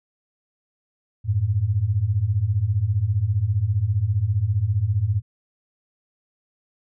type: beating tone pair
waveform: sine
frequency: 92.5 / 107.5 Hz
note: F#2 / A2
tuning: 0 / -40 cents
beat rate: 15 Hz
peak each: -23 / -20 dBFS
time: 1.24-5.22 s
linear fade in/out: 50 ms
effects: none